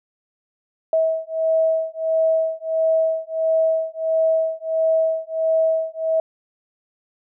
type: beating tone pair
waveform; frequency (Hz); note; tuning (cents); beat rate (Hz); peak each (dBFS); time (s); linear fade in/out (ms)
sine; 644 / 645.5; E5 / E5; -41 / -37; 1.5; -20; 0.93-6.2; 2
effects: none